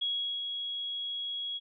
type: tone with ADSR envelope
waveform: sine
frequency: 3322 Hz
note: G#7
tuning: in tune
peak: -28 dBFS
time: 0.01-1.6 s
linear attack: 12 ms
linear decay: 390 ms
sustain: -5 dB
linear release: 35 ms
effects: none